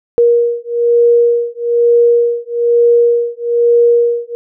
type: beating tone pair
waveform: sine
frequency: 472.8 / 473.9 Hz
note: A#4 / A#4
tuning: +24 / +28 cents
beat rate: 1.1 Hz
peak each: -11 dBFS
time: 0.18-4.35 s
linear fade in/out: 0 ms
effects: none